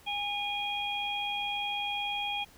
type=harmonic tone; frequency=818 Hz; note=G#5; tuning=26 cents flat; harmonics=1 / 3 / 4; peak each=-35 / -35 / -35 dBFS; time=0.06-2.45 s; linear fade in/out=20 ms; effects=pink hiss -57 dBFS RMS until 2.57 s